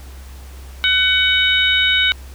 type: harmonic tone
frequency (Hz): 750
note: F#5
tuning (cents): +23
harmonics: 2 / 3 / 4 / 5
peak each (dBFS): -18 / -18 / -18 / -18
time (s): 0.84-2.12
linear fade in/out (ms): 0
effects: added 66 Hz sine -33 dBFS peak until 2.34 s + pink hiss -44 dBFS RMS until 2.34 s